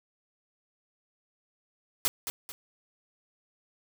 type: noise with echo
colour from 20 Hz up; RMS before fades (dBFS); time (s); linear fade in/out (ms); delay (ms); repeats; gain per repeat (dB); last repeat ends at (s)
white; -26; 2.05-2.08; 0; 220; 2; -8; 2.52
effects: none